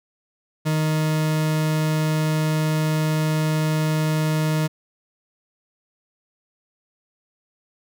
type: tone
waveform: 40% pulse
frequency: 155.56 Hz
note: D#3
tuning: in tune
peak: -18 dBFS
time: 0.65-4.68 s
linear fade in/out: 20 ms
effects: none